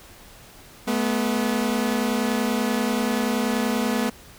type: tone pair together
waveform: sawtooth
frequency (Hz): 215.2 / 245.6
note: A3 / B3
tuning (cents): -38 / -9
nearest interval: major second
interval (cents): 229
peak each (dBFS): -20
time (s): 0.87-4.1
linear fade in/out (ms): 10
effects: pink hiss -47 dBFS RMS until 4.38 s